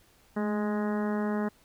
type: harmonic tone with a mistuned harmonic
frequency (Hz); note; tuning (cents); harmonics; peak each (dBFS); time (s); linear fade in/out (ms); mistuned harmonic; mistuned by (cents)
208.5; G#3; +7; 1 / 2 / 3 / 4 / 5 / 6 / 7 / 8 / 9; -28 / -34 / -38 / -40 / -42 / -44 / -45 / -46 / -47; 0.36-1.49; 10; 1; +32
effects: pink hiss -62 dBFS RMS until 1.64 s